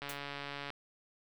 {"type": "click train", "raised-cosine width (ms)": 0.3, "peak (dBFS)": -25, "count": 98, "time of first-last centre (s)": [0.02, 0.703], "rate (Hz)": 142}
{"type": "noise with exponential decay", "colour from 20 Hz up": "white", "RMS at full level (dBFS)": -39, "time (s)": [0.09, 0.21], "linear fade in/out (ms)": 5, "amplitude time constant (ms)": 24}
{"effects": []}